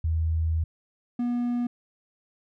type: tone pair in turn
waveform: sine / triangle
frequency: 80.7 / 241.8 Hz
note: E2 / B3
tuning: -36 / -36 cents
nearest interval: octave + perfect fifth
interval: 1900 cents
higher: second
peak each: -22 dBFS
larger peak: neither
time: 0.04-0.64 / 1.19-1.67 s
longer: first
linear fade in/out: 5 ms
effects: none